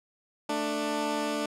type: tone pair together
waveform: 15% pulse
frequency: 221.6 / 296 Hz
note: A3 / D4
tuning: +13 / +14 cents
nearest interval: perfect fourth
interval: 501 cents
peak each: -27 / -23 dBFS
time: 0.49-1.46 s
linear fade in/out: 5 ms
effects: low-pass 10000 Hz 12 dB/octave